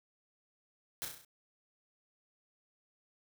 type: noise with echo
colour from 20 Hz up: white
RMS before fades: -38 dBFS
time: 1.02-1.05 s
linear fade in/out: 0 ms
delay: 33 ms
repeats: 6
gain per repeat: -4 dB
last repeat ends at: 1.248 s
effects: none